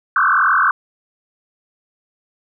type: tone with frequency modulation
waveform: sine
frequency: 1318.5 Hz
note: E6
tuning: in tune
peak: -11 dBFS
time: 0.16-0.71 s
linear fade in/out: 2 ms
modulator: 42.9 Hz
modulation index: 5.8
effects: none